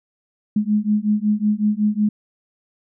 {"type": "beating tone pair", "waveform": "sine", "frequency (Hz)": [207.8, 213.2], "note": ["G#3", "G#3"], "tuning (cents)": [1, 46], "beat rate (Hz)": 5.4, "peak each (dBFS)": -19, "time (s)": [0.56, 2.09], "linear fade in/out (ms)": 5, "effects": []}